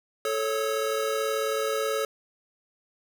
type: tone cluster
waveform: square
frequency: 438.5 / 552 / 1277 Hz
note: A4 / C#5 / D#6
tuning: -6 / -7 / +45 cents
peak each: -29 / -30 / -34 dBFS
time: 0.25-2.05 s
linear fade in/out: 2 ms
effects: none

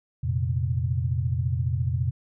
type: chord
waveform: sine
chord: F suspended fourth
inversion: none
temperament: just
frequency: 87.31 / 116.41 / 130.96 Hz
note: F2 / Bb2 / C3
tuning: 0 / -2 / +2 cents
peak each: -27 dBFS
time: 0.23-2.11 s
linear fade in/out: 10 ms
effects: none

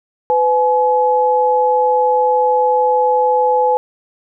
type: tone pair together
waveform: sine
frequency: 502.5 / 849 Hz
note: B4 / G#5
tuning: +30 / +38 cents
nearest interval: major sixth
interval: 908 cents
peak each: -14 / -13 dBFS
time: 0.3-3.77 s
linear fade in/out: 0 ms
effects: none

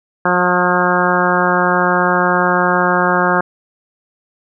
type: harmonic tone with a mistuned harmonic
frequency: 179.4 Hz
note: F3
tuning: 47 cents sharp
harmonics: 1 / 2 / 3 / 4 / 5 / 6 / 7 / 8 / 9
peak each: -20 / -20 / -20 / -20 / -20 / -20 / -20 / -20 / -20 dBFS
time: 0.25-3.41 s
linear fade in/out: 5 ms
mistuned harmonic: 8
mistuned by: -18 cents
effects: none

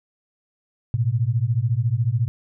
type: beating tone pair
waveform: sine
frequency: 110.1 / 124.1 Hz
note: A2 / B2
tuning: +2 / +9 cents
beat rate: 14 Hz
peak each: -21 dBFS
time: 0.94-2.28 s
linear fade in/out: 0 ms
effects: none

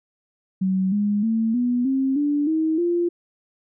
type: tone with pitch steps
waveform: sine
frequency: 188.8 / 205.9 / 224.5 / 244.8 / 267 / 291.2 / 317.5 / 346.3 Hz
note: F#3 / G#3 / A3 / B3 / C4 / D4 / D#4 / F4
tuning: +35 / -15 / +35 / -15 / +35 / -15 / +35 / -15 cents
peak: -18 dBFS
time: 0.61-3.09 s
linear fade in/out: 10 ms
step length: 310 ms
effects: none

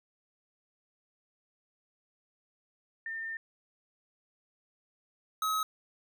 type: tone pair in turn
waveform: sine / square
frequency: 1807 / 1277.7 Hz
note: A6 / D#6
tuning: +46 / +46 cents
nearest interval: tritone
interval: 600 cents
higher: first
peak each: -35 / -29 dBFS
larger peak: second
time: 3.06-3.37 / 5.42-5.63 s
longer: first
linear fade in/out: 2 ms
effects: none

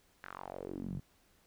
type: tone with band-pass filter sweep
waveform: sawtooth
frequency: 46.52 Hz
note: F#1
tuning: 10 cents sharp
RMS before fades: -43 dBFS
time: 0.23-1 s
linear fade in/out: 10 ms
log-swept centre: 1700 to 140 Hz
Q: 3.8
effects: pink hiss -69 dBFS RMS until 1.46 s

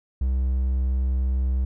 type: tone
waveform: triangle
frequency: 64.5 Hz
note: C2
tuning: 24 cents flat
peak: -18 dBFS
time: 0.21-1.65 s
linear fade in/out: 5 ms
effects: none

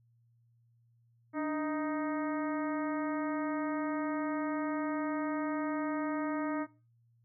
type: harmonic tone with a mistuned harmonic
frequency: 311.1 Hz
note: D#4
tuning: in tune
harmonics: 1 / 2 / 3 / 4 / 5 / 6 / 7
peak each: -32 / -39 / -42 / -42 / -48 / -48 / -50 dBFS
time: 1.33-6.67 s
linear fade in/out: 50 ms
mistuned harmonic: 1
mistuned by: -81 cents
effects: noise-tail reverb RT60 0.3 s tail -19 dB re dry + added 117 Hz sine -65 dBFS peak until 7.24 s

